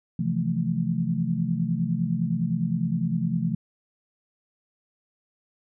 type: chord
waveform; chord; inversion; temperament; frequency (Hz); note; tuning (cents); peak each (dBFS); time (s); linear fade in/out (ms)
sine; F major seventh; second; equal; 130.81 / 164.81 / 174.61 / 220; C3 / E3 / F3 / A3; 0 / 0 / 0 / 0; -31 / -27 / -27 / -29; 0.19-3.55; 5
effects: none